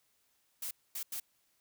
blue noise bursts at uneven times, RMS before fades -39 dBFS, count 3, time 0.62-0.71 / 0.95-1.03 / 1.12-1.2 s, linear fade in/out 5 ms, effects white hiss -74 dBFS RMS until 1.6 s

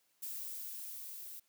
violet noise with level ramp, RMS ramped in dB -42 to -48 dBFS, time 0.22-1.4 s, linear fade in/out 10 ms, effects white hiss -75 dBFS RMS until 1.48 s + high-pass 150 Hz 12 dB/octave

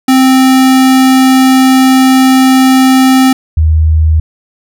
square / sine tone pair in turn, 261.6 / 78.88 Hz, C4 / D#2, 0 / +24 cents, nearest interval octave + major sixth, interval 2076 cents, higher first, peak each -4 dBFS, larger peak neither, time 0.08-3.33 / 3.57-4.2 s, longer first, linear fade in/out 5 ms, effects none

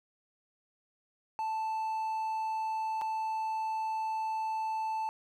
triangle tone with dropouts, 880 Hz, A5, in tune, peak -29 dBFS, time 1.39-5.09 s, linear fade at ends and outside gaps 0 ms, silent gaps 3.013-3.018 s, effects none

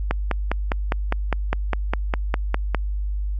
click train, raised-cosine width 0.5 ms, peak -6 dBFS, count 14, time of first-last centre 0.11-2.747 s, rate 4.93 Hz, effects added 50 Hz sine -22 dBFS peak until 3.39 s

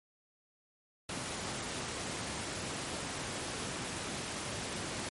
pink high-pass noise, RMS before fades -39 dBFS, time 1.09-5.09 s, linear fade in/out 2 ms, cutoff 100 Hz, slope 12 dB/octave, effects MP3 48 kbps

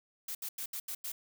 blue noise bursts at uneven times, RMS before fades -39 dBFS, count 6, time 0.28-0.35 / 0.42-0.49 / 0.58-0.66 / 0.73-0.8 / 0.88-0.95 / 1.04-1.12 s, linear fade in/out 5 ms, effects none

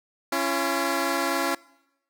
10% pulse tone pair together, 276.4 / 339.5 Hz, C#4 / F4, -5 / -49 cents, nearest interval major third, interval 356 cents, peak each -18 dBFS, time 0.32-1.55 s, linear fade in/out 5 ms, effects noise-tail reverb RT60 0.9 s tail -23 dB re dry

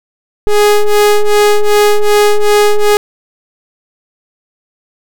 square ring-modulated tone, 207.7 Hz, G#3, in tune, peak -3 dBFS, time 0.47-2.97 s, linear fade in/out 0 ms, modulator 209 Hz, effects none

